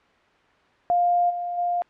sine tone with level steps, 703 Hz, F5, 11 cents sharp, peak -17 / -26 / -21 dBFS, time 0.9-1.82 s, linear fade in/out 0 ms, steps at 1.29 / 1.57 s, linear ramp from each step 20 ms, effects white hiss -58 dBFS RMS until 1.89 s + low-pass 2000 Hz 12 dB/octave

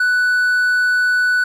triangle tone, 1486 Hz, F#6, 7 cents sharp, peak -11 dBFS, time 0-1.44 s, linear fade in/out 5 ms, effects none

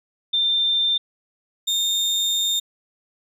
sine / 35% pulse tone pair in turn, 3587 / 3648 Hz, A7 / A#7, +33 / -38 cents, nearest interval unison, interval 29 cents, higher second, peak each -17 dBFS, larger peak neither, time 0.33-0.98 / 1.67-2.6 s, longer second, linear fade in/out 10 ms, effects resampled to 32000 Hz

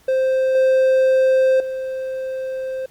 triangle tone with level steps, 523.3 Hz, C5, in tune, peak -13 / -10 / -21 dBFS, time 0.08-2.86 s, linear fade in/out 5 ms, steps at 0.55 / 1.6 s, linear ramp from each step 2 ms, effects pink hiss -54 dBFS RMS until 2.9 s + Opus 48 kbps

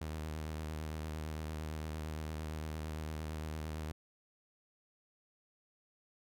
sawtooth tone with vibrato, 77.78 Hz, D#2, in tune, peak -35 dBFS, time 0.01-3.92 s, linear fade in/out 5 ms, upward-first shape sine, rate 8.8 Hz, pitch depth 36 cents each way, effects none

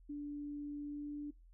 sine tone with pitch glide, 291 to 292.7 Hz, D4 to D4, -16 to -6 cents, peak -40 dBFS, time 0.09-1.31 s, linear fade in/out 10 ms, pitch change +10 cents, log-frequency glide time 0.84-1.11 s, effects noise-tail reverb RT60 0.2 s tail -23 dB re dry + added 42 Hz sine -58 dBFS peak until 1.53 s

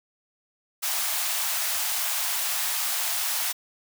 white high-pass noise, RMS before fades -27 dBFS, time 0.82-3.53 s, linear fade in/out 20 ms, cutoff 620 Hz, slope 96 dB/octave, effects none

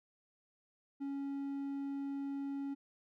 triangle tone, 278 Hz, C#4, 5 cents sharp, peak -35 dBFS, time 1-2.75 s, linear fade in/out 20 ms, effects none

